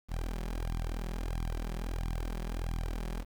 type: tone with flanger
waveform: sawtooth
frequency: 41.2 Hz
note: E1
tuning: in tune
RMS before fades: -35 dBFS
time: 0.08-3.25 s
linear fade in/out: 50 ms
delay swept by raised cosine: 0.88 to 5.38 ms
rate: 1.5 Hz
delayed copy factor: +1
effects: 9-bit